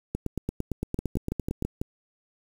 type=two click trains; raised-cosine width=3 ms; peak=-15 / -15 dBFS; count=14 / 6; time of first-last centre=0.15-1.624 / 0.99-1.815 s; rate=8.82 / 6.06 Hz; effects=7-bit